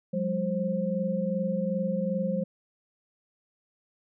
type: tone cluster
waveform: sine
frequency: 179.4 / 202 / 528 Hz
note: F3 / G#3 / C5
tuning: +47 / -48 / +16 cents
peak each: -30 dBFS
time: 0.13-2.44 s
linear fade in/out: 10 ms
effects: none